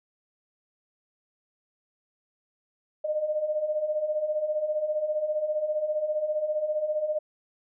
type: beating tone pair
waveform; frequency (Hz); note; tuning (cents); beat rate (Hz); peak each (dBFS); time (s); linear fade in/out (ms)
sine; 598 / 613; D5 / D#5; +31 / -26; 15; -32 / -26; 3.04-7.19; 10
effects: none